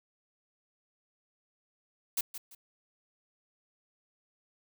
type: noise with echo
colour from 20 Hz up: blue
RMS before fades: -30 dBFS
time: 2.17-2.21 s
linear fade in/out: 5 ms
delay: 170 ms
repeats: 2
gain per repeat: -11 dB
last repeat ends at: 2.55 s
effects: none